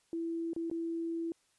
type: tone with dropouts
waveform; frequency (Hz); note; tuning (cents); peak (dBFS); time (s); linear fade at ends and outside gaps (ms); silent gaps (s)
sine; 332.3; E4; +14; -33; 0.13-1.32; 1; 0.533-0.563 / 0.7-0.713
effects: white hiss -72 dBFS RMS until 1.58 s + resampled to 24000 Hz